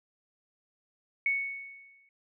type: tone with exponential decay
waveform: sine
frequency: 2217 Hz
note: C#7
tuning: in tune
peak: -23 dBFS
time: 1.26-2.09 s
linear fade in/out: 2 ms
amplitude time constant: 180 ms
effects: none